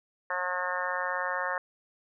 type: harmonic tone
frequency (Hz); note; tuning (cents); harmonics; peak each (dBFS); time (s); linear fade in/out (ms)
180.8; F#3; -40; 3 / 4 / 5 / 6 / 7 / 8 / 9 / 10; -36 / -40 / -37 / -35 / -39 / -38 / -37 / -35; 0.3-1.58; 2
effects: none